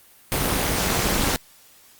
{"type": "noise with amplitude modulation", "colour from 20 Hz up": "pink", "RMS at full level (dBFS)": -18, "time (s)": [0.32, 1.36], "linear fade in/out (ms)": 0, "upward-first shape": "sine", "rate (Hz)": 235, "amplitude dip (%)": 95, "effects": ["white hiss -52 dBFS RMS until 1.99 s", "Opus 32 kbps"]}